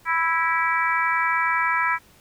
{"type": "harmonic tone with a mistuned harmonic", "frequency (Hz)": 329.6, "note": "E4", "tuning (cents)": 0, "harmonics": [3, 4, 5, 6, 7], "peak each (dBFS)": [-24, -25, -26, -27, -27], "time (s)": [0.05, 1.99], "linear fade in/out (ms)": 50, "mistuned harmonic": 6, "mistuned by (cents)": -20, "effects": ["pink hiss -54 dBFS RMS until 2.2 s"]}